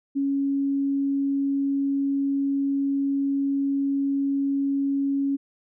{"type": "tone", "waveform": "sine", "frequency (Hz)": 277.2, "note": "C#4", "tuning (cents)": 0, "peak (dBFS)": -21, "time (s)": [0.15, 5.37], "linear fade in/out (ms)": 20, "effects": []}